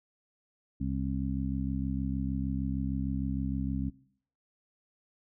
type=harmonic tone; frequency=66.5 Hz; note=C2; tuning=29 cents sharp; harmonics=1 / 2 / 3 / 4; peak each=-35 / -35 / -35 / -35 dBFS; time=0.8-3.9 s; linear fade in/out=10 ms; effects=noise-tail reverb RT60 0.6 s tail -20 dB re dry